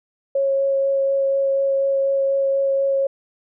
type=tone with vibrato; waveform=sine; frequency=547 Hz; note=C#5; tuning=23 cents flat; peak=-16 dBFS; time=0.35-3.07 s; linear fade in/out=5 ms; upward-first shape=sine; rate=4.1 Hz; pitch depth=8 cents each way; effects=none